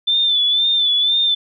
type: tone with vibrato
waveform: sine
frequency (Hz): 3522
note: A7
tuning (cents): +1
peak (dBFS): -13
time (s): 0.07-1.35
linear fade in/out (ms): 10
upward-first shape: sine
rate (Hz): 2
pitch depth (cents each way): 56
effects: none